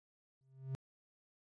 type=tone with exponential growth; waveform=triangle; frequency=133 Hz; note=C3; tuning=29 cents sharp; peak=-33 dBFS; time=0.41-0.75 s; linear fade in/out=0 ms; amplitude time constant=73 ms; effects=resampled to 22050 Hz